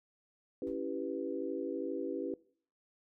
sine chord, C# half-diminished seventh, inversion none, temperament equal, 277.2 / 329.6 / 392 / 493.9 Hz, C#4 / E4 / G4 / B4, 0 / 0 / 0 / 0 cents, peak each -40 dBFS, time 0.62-2.34 s, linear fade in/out 2 ms
brown noise with exponential decay, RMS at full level -50 dBFS, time 0.67-0.84 s, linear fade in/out 1 ms, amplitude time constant 36 ms
effects noise-tail reverb RT60 0.5 s tail -21 dB re dry

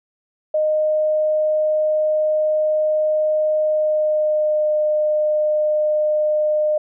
sine tone with pitch glide, 616 to 608.2 Hz, D#5 to D#5, -17 to -40 cents, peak -15 dBFS, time 0.54-6.78 s, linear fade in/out 5 ms, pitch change -23 cents, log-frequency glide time 3.62-4.73 s, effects none

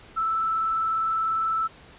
sine tone with vibrato, 1318.5 Hz, E6, in tune, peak -22 dBFS, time 0.16-1.68 s, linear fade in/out 20 ms, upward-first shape triangle, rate 20 Hz, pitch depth 31 cents each way, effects pink hiss -49 dBFS RMS until 1.98 s + resampled to 8000 Hz

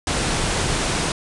pink low-pass noise, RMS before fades -22 dBFS, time 0.07-1.12 s, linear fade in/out 2 ms, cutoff 10000 Hz, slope 96 dB/octave, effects none

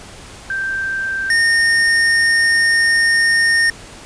sine / square tone pair in turn, 1568 / 1835.3 Hz, G6 / A#6, 0 / -27 cents, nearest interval minor third, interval 273 cents, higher second, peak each -18 / -12 dBFS, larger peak second, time 0.5-1.3 / 1.3-3.7 s, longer second, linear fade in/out 2 ms, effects pink hiss -37 dBFS RMS until 4.05 s + resampled to 22050 Hz

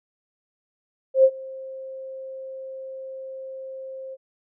sine tone with ADSR envelope, 529 Hz, C5, 19 cents sharp, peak -9 dBFS, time 1.14-4.17 s, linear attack 100 ms, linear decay 60 ms, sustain -24 dB, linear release 38 ms, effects none

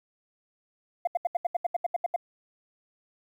sine tone bursts, 698.5 Hz, F5, in tune, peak -20 dBFS, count 12, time 1.05-2.162 s, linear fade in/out 5 ms, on 23 ms, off 76 ms, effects tanh soft clip ceiling -20 dBFS + 10-bit

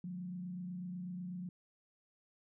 sine tone with frequency modulation, 180 Hz, F#3, 47 cents flat, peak -40 dBFS, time 0.04-1.49 s, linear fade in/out 2 ms, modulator 28.1 Hz, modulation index 0.44, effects none

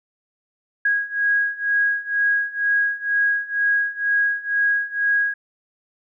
sine beating tone pair, 1646 / 1648.1 Hz, G#6 / G#6, -16 / -14 cents, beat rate 2.1 Hz, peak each -22 / -20 dBFS, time 0.85-5.34 s, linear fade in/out 5 ms, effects none

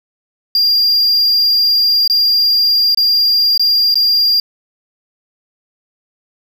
triangle tone with dropouts, 4792 Hz, D8, 34 cents sharp, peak -8 dBFS, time 0.55-4.4 s, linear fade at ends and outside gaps 2 ms, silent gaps 2.077-2.098 / 2.947-2.973 / 3.577-3.595 / 3.943-3.955 s, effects 8-bit

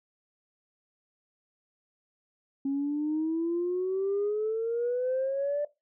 sine exponential sweep, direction up, 272.1 to 591 Hz, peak -25 dBFS, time 2.65-5.65 s, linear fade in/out 5 ms, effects noise-tail reverb RT60 0.2 s tail -17 dB re dry + tanh soft clip ceiling -22 dBFS

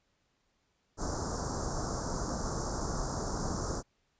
pink band-stop noise, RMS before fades -34 dBFS, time 0.97-3.83 s, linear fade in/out 50 ms, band 1400 to 5200 Hz, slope 48 dB/octave, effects pink hiss -75 dBFS RMS until 4.19 s + resampled to 16000 Hz

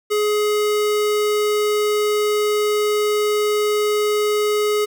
square tone, 420 Hz, G#4, 19 cents sharp, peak -17 dBFS, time 0.1-4.86 s, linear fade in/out 20 ms, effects 9-bit

